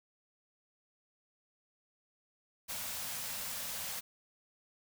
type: band-stop noise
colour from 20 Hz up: white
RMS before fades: -40 dBFS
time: 2.68-4.01 s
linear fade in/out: 20 ms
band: 270 to 460 Hz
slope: 96 dB/octave
effects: none